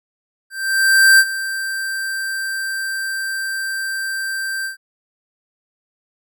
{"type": "tone with ADSR envelope", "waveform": "square", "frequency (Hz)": 1568, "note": "G6", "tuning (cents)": 0, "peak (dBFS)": -7, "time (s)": [0.5, 4.77], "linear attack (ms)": 690, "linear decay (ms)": 52, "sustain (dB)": -15, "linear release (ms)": 120, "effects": []}